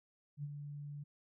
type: tone with ADSR envelope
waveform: sine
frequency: 145.2 Hz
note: D3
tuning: 19 cents flat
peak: -37 dBFS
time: 0.37-1.04 s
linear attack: 65 ms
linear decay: 40 ms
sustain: -6 dB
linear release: 13 ms
effects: none